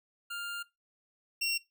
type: tone pair in turn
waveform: 25% pulse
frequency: 1400 / 2736 Hz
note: F6 / F7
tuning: +4 / -36 cents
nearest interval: octave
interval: 1160 cents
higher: second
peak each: -33 / -25 dBFS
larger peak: second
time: 0.3-0.63 / 1.41-1.58 s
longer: first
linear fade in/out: 10 ms
effects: noise-tail reverb RT60 0.2 s tail -19 dB re dry